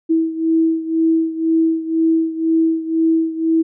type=beating tone pair; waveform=sine; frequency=324.3 / 326.3 Hz; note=E4 / E4; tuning=-28 / -18 cents; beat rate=2 Hz; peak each=-15 / -19 dBFS; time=0.09-3.63 s; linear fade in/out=20 ms; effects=none